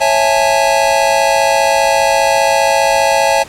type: chord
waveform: square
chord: A major seventh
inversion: first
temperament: just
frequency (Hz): 550 / 660 / 825 / 880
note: C#5 / E5 / G#5 / A5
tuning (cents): -14 / +2 / -12 / 0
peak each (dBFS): -16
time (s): 0-3.44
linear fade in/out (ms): 20
effects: pink hiss -35 dBFS RMS until 3.48 s + low-pass 10000 Hz 12 dB/octave